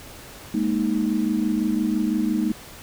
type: chord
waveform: sine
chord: Ab suspended second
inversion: none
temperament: just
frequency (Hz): 207.7 / 233.6 / 311.5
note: Ab3 / Bb3 / Eb4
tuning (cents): 0 / +4 / +2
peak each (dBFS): -24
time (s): 0.54-2.52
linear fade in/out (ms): 5
effects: pink hiss -42 dBFS RMS until 2.82 s